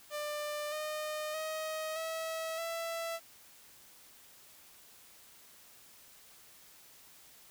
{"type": "tone with pitch steps", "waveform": "sawtooth", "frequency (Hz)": [595, 611.7, 628.9, 646.6, 664.8], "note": ["D5", "D#5", "D#5", "E5", "E5"], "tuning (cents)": [22, -30, 18, -34, 15], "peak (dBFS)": -32, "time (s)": [0.1, 3.2], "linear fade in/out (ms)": 50, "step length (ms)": 620, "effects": ["white hiss -58 dBFS RMS until 7.5 s"]}